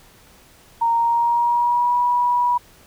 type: tone with pitch glide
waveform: sine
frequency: 927 to 972.5 Hz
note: A#5 to B5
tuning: -10 to -27 cents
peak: -15 dBFS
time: 0.81-2.58 s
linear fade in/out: 10 ms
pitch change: +83 cents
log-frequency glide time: 0.92-1.96 s
effects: pink hiss -50 dBFS RMS until 2.86 s